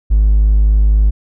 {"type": "tone", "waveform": "triangle", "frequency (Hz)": 52, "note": "G#1", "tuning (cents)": 3, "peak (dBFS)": -4, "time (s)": [0.1, 1.11], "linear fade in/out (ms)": 20, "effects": ["tanh soft clip ceiling -2 dBFS"]}